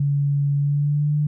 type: tone with pitch glide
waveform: sine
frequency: 142.2 to 148.75 Hz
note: C#3 to D3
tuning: +45 to +22 cents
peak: -17 dBFS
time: 0-1.27 s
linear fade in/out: 5 ms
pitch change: +77 cents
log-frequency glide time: 0.56-1.15 s
effects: none